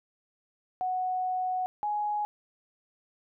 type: tone pair in turn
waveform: sine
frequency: 739 / 835.2 Hz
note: F#5 / G#5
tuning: -2 / +10 cents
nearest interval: major second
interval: 212 cents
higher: second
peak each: -27 dBFS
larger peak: neither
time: 0.81-1.66 / 1.83-2.25 s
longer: first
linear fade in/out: 0 ms
effects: none